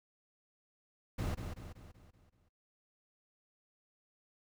brown noise with echo, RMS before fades -36 dBFS, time 1.18-1.35 s, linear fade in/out 10 ms, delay 190 ms, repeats 6, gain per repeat -6 dB, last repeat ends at 2.49 s, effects noise-tail reverb RT60 0.1 s tail -18 dB re dry

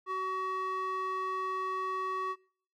square tone with band-pass filter, 376.5 Hz, F#4, 30 cents sharp, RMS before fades -34 dBFS, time 0.06-2.36 s, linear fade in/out 50 ms, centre 1100 Hz, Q 2.7, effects noise-tail reverb RT60 0.5 s tail -20 dB re dry

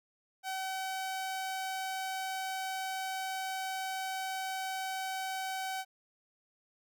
sawtooth tone, 761 Hz, F#5, 48 cents sharp, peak -31 dBFS, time 0.43-5.85 s, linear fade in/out 50 ms, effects none

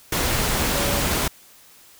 sine tone in noise, 568 Hz, C#5, 42 cents sharp, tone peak -29 dBFS, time 0.75-1.01 s, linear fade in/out 5 ms, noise pink, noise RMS -22 dBFS, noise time 0.12-1.28 s, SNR -10 dB, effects white hiss -50 dBFS RMS until 1.99 s

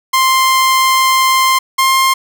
sawtooth tone pair in turn, 1049 / 1059.4 Hz, C6 / C6, +4 / +21 cents, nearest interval unison, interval 17 cents, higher second, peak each -5 dBFS, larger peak neither, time 0.13-1.59 / 1.78-2.14 s, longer first, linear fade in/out 10 ms, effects none

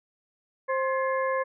harmonic tone with a mistuned harmonic, 528 Hz, C5, 16 cents sharp, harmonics 1 / 2 / 3 / 4, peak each -26 / -29 / -34 / -39 dBFS, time 0.68-1.44 s, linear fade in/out 20 ms, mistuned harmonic 3, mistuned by +130 cents, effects none

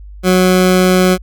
20% pulse tone, 183.9 Hz, F#3, 10 cents flat, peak -3 dBFS, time 0.23-1.18 s, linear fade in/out 50 ms, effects added 50 Hz sine -30 dBFS peak until 1.22 s

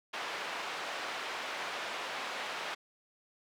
pink band-pass noise, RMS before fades -39 dBFS, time 0.13-2.75 s, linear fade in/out 10 ms, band 690 to 3400 Hz, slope 12 dB/octave, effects none

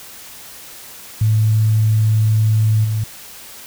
sine tone with level steps, 108.9 Hz, A2, 17 cents flat, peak -11 / -16 dBFS, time 1.21-3.04 s, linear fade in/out 5 ms, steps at 2.84 s, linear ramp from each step 10 ms, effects white hiss -37 dBFS RMS until 3.66 s

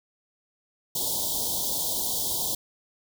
white band-stop noise, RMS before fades -28 dBFS, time 0.95-2.55 s, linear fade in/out 5 ms, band 1000 to 3200 Hz, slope 96 dB/octave, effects none

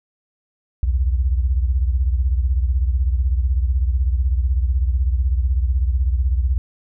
sine beating tone pair, 61.74 / 77.74 Hz, B1 / D#2, 0 / -1 cents, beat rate 16 Hz, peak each -16 / -22 dBFS, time 0.83-6.58 s, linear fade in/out 0 ms, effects none

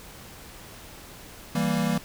square chord, E diminished, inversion none, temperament equal, 164.81 / 196 / 233.1 Hz, E3 / G3 / Bb3, 0 / 0 / 0 cents, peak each -28 dBFS, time 1.55-1.98 s, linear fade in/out 5 ms, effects pink hiss -45 dBFS RMS until 2.04 s

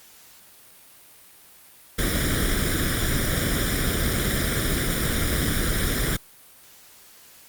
pink noise with comb filter, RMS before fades -23 dBFS, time 1.98-6.17 s, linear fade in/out 10 ms, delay 0.56 ms, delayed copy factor +0.8, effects white hiss -50 dBFS RMS until 7.48 s + Opus 48 kbps

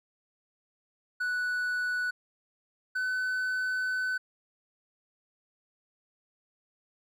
triangle tone pair in turn, 1480 / 1509.4 Hz, F#6 / F#6, 0 / +34 cents, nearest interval unison, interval 34 cents, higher second, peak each -26 dBFS, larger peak neither, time 1.2-2.11 / 2.95-4.18 s, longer second, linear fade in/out 10 ms, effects none

